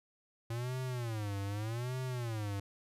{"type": "tone with vibrato", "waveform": "square", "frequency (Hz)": 113.3, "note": "A#2", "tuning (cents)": -49, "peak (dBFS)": -36, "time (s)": [0.5, 2.6], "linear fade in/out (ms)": 5, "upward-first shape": "sine", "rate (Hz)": 0.83, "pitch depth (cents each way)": 230, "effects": ["resampled to 32000 Hz"]}